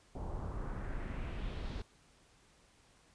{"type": "noise with low-pass filter sweep", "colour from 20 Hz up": "brown", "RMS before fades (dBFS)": -40, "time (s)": [0.15, 1.82], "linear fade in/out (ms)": 5, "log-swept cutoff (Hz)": [770, 4600], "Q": 2, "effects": ["pink hiss -66 dBFS RMS until 3.14 s", "resampled to 22050 Hz"]}